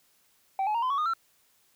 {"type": "tone with pitch steps", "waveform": "sine", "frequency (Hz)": [774, 848.9, 931.1, 1021.3, 1120.2, 1228.6, 1347.6], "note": ["G5", "G#5", "A#5", "C6", "C#6", "D#6", "E6"], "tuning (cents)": [-22, 38, -2, -42, 18, -22, 38], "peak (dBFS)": -22, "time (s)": [0.59, 1.136], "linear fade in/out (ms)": 2, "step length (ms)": 78, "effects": ["tanh soft clip ceiling -24 dBFS", "white hiss -66 dBFS RMS until 1.75 s"]}